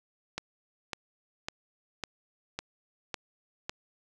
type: click train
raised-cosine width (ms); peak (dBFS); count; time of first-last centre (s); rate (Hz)
0.2; -16; 7; 0.38-3.695; 1.81
effects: none